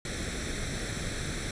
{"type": "noise with comb filter", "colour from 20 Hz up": "pink", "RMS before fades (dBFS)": -34, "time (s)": [0.05, 1.51], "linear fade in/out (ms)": 2, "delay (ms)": 0.52, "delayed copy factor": 0.7, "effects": ["resampled to 22050 Hz"]}